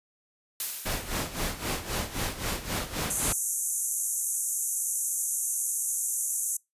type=noise with exponential decay; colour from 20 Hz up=blue; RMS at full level=-28 dBFS; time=0.6-1.57 s; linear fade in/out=1 ms; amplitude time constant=210 ms
type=noise with tremolo; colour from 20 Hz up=pink; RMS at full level=-29 dBFS; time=0.85-3.33 s; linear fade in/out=10 ms; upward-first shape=sine; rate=3.8 Hz; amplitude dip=75%
type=band-pass noise; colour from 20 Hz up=white; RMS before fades=-30 dBFS; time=3.1-6.57 s; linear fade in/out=5 ms; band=6200 to 12000 Hz; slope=96 dB/octave
effects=noise-tail reverb RT60 0.2 s tail -25 dB re dry + resampled to 32000 Hz